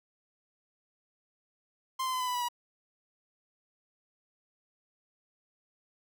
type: tone with pitch steps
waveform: 45% pulse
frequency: 1046.5 / 1032.7 / 1019.1 / 1005.6 / 992.3 / 979.2 / 966.3 Hz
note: C6 / C6 / C6 / B5 / B5 / B5 / B5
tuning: 0 / -23 / -46 / +31 / +8 / -15 / -38 cents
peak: -30 dBFS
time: 1.99-2.487 s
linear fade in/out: 10 ms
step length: 71 ms
effects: none